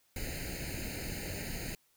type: noise with comb filter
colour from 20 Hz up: pink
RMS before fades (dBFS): -39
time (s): 0.16-1.75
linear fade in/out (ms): 2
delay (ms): 0.44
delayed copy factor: +0.95
effects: white hiss -71 dBFS RMS until 1.96 s